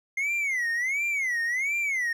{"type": "tone with vibrato", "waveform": "triangle", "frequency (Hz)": 2093, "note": "C7", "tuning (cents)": 0, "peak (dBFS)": -23, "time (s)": [0.17, 2.13], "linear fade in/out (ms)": 5, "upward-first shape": "sine", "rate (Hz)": 1.4, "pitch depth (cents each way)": 220, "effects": []}